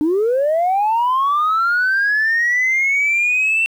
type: linear sweep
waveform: sine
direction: up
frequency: 291.1 to 2699 Hz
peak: -12 dBFS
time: 0.01-3.66 s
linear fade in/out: 0 ms
effects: tanh soft clip ceiling -11 dBFS + 8-bit